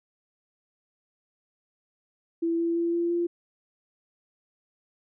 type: tone with pitch steps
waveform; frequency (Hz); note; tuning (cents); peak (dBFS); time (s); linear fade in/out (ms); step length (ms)
sine; 333.6 / 336.3 / 339 / 341.8 / 344.6; E4 / E4 / E4 / F4 / F4; +21 / +35 / +49 / -37 / -23; -23; 2.42-3.27; 10; 170
effects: none